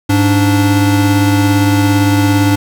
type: tone pair together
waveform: square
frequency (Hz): 102.7 / 290.5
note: G#2 / D4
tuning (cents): -19 / -19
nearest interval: octave + tritone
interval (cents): 1800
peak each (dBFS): -12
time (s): 0.09-2.56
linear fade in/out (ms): 10
effects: none